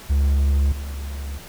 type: tone with level steps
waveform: triangle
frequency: 70 Hz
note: C#2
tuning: 18 cents sharp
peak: -13 / -25 dBFS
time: 0.09-1.39 s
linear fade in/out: 20 ms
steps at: 0.72 s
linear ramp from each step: 2 ms
effects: pink hiss -41 dBFS RMS until 1.48 s